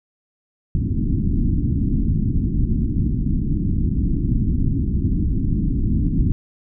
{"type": "low-pass noise", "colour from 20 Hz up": "pink", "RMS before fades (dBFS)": -19, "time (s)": [0.75, 6.32], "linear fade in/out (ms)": 0, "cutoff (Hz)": 300, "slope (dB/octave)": 48, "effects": []}